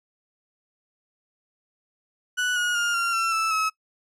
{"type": "tone with pitch steps", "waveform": "35% pulse", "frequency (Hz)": [1480, 1446.2, 1413.2, 1380.9, 1349.3, 1318.5, 1288.4], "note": ["F#6", "F#6", "F6", "F6", "E6", "E6", "E6"], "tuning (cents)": [0, -40, 20, -20, 40, 0, -40], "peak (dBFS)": -20, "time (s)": [2.37, 3.7], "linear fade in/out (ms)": 20, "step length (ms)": 190, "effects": ["noise-tail reverb RT60 0.1 s tail -22 dB re dry", "low-pass 10000 Hz 12 dB/octave"]}